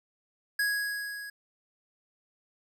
square tone with level ramp, 1661.2 Hz, G#6, in tune, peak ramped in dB -25 to -40 dBFS, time 0.59-1.3 s, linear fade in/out 5 ms, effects none

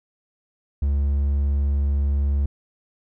triangle tone, 70.5 Hz, C#2, 30 cents sharp, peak -16 dBFS, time 0.82-2.46 s, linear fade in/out 5 ms, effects none

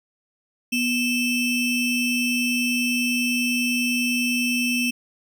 square ring-modulated tone, 1435 Hz, F6, 47 cents sharp, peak -18 dBFS, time 0.72-4.91 s, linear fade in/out 10 ms, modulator 1190 Hz, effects none

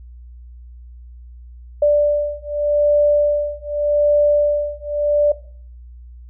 sine beating tone pair, 587.3 / 588.14 Hz, D5 / D5, 0 / +2 cents, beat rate 0.84 Hz, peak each -16 dBFS, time 1.82-5.32 s, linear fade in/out 5 ms, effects noise-tail reverb RT60 0.5 s tail -18 dB re dry + added 60 Hz sine -36 dBFS peak until 6.29 s

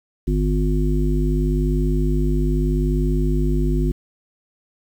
harmonic tone, 50.4 Hz, G1, 49 cents sharp, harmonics 1 / 3 / 5 / 7, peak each -18 / -23 / -25 / -26 dBFS, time 0.27-3.92 s, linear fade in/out 10 ms, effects 8-bit

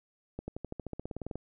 accelerating click train, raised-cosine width 2 ms, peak -24 dBFS, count 16, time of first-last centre 0.39-1.356 s, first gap 90 ms, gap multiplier 0.95, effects none

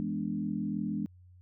sine chord, E dominant seventh, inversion none, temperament equal, 164.81 / 207.7 / 246.9 / 293.7 Hz, E3 / G#3 / B3 / D4, 0 / 0 / 0 / 0 cents, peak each -38 / -33 / -38 / -37 dBFS, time 0-1.06 s, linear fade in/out 0 ms, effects added 90 Hz sine -53 dBFS peak until 1.41 s

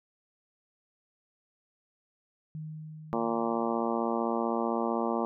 sine tone with exponential decay, 155.56 Hz, D#3, in tune, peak -35 dBFS, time 2.55-5.08 s, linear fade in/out 0 ms, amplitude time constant 550 ms
harmonic tone, 115.7 Hz, A#2, 13 cents flat, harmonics 2 / 3 / 4 / 5 / 6 / 7 / 8 / 9 / 10, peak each -32 / -34 / -35 / -36 / -37 / -37 / -38 / -39 / -39 dBFS, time 3.13-5.25 s, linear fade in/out 0 ms
effects none

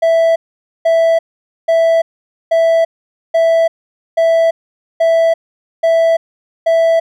triangle tone bursts, 659.3 Hz, E5, in tune, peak -6 dBFS, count 9, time 0.02-7 s, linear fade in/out 10 ms, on 340 ms, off 490 ms, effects none

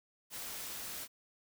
white noise, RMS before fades -43 dBFS, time 0.3-1.08 s, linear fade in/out 50 ms, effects none

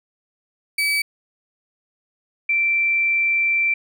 35% pulse / sine tone pair in turn, 2291 / 2345 Hz, D7 / D7, -44 / -3 cents, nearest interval unison, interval 41 cents, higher second, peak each -16 / -16 dBFS, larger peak neither, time 0.78-1.02 / 2.49-3.74 s, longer second, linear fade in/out 5 ms, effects none

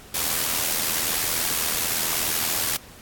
white noise with amplitude modulation, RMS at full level -22 dBFS, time 0.14-2.77 s, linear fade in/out 5 ms, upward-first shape sine, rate 81 Hz, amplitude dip 50%, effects pink hiss -46 dBFS RMS until 3.01 s + AAC 64 kbps

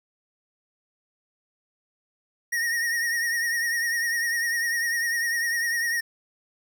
square tone with vibrato, 1864.7 Hz, A#6, in tune, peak -24 dBFS, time 2.52-6.01 s, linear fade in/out 10 ms, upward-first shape triangle, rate 10 Hz, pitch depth 62 cents each way, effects none

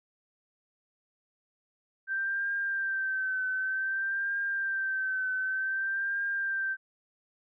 sine tone with vibrato, 1561 Hz, G6, 8 cents flat, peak -28 dBFS, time 2.07-6.77 s, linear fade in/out 50 ms, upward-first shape triangle, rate 0.54 Hz, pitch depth 50 cents each way, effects none

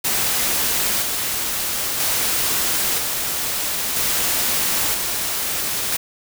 white noise with tremolo, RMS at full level -20 dBFS, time 0.04-5.97 s, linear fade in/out 10 ms, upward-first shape square, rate 0.51 Hz, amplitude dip 30%, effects none

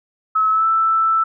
sine tone with pitch glide, 1292 to 1323 Hz, E6 to E6, -35 to +6 cents, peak -13 dBFS, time 0.35-1.24 s, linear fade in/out 10 ms, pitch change +41 cents, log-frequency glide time 0.51-0.66 s, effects none

